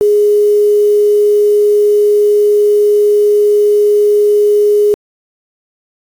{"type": "tone with quantisation", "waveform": "sine", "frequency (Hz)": 415.3, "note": "G#4", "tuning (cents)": 0, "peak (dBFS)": -6, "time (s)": [0.01, 4.94], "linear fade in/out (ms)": 0, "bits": 5, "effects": ["AAC 64 kbps"]}